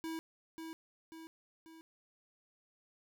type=tone with echo; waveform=square; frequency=324 Hz; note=E4; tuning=30 cents flat; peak=-39 dBFS; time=0.04-0.19 s; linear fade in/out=0 ms; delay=540 ms; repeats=3; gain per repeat=-5 dB; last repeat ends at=1.81 s; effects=none